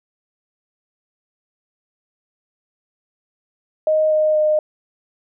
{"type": "tone with pitch steps", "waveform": "sine", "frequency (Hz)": [622.3, 617.3, 612.3], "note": ["D#5", "D#5", "D#5"], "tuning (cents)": [0, -14, -28], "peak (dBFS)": -13, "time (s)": [3.87, 4.59], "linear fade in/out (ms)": 2, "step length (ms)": 240, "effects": []}